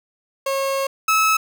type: tone pair in turn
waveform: 30% pulse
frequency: 544 / 1296.9 Hz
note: C#5 / E6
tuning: -33 / -29 cents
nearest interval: octave + minor third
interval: 1504 cents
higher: second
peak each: -17 / -12 dBFS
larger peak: second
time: 0.46-0.87 / 1.08-1.37 s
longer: first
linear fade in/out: 5 ms
effects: none